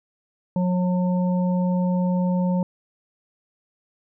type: harmonic tone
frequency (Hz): 180.9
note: F#3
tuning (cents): -39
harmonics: 1 / 3 / 5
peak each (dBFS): -19 / -29 / -33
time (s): 0.56-2.63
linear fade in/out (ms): 2
effects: none